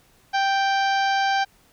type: harmonic tone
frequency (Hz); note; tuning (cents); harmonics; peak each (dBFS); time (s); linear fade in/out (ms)
784; G5; 0; 1 / 2 / 3 / 4 / 5 / 6 / 7 / 8; -20 / -25 / -33 / -33 / -37 / -35 / -39 / -43; 0.33-1.45; 20
effects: pink hiss -58 dBFS RMS until 1.72 s